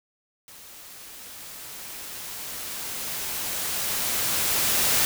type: noise with level ramp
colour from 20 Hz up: white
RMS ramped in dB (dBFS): -46 to -21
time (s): 0.48-5.05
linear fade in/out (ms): 0
effects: none